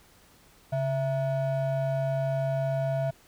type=ring-modulated tone; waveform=triangle; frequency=399.8 Hz; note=G4; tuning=34 cents sharp; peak=-20 dBFS; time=0.72-3.11 s; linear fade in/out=10 ms; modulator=262 Hz; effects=pink hiss -58 dBFS RMS until 3.27 s